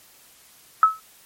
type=tone with exponential decay; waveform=sine; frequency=1295 Hz; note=E6; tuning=31 cents flat; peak=-7 dBFS; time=0.83-1 s; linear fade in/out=1 ms; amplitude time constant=36 ms; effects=white hiss -52 dBFS RMS until 1.25 s + MP3 64 kbps